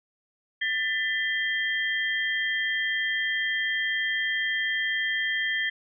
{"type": "tone cluster", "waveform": "sine", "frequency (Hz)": [1779, 1999, 3196], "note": ["A6", "B6", "G7"], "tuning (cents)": [19, 20, 33], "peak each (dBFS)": [-27, -29, -32], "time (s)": [0.61, 5.7], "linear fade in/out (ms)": 10, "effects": []}